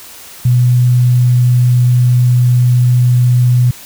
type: tone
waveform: sine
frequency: 123.6 Hz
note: B2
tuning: 2 cents sharp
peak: -6 dBFS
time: 0.45-3.71 s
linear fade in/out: 5 ms
effects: white hiss -34 dBFS RMS until 3.85 s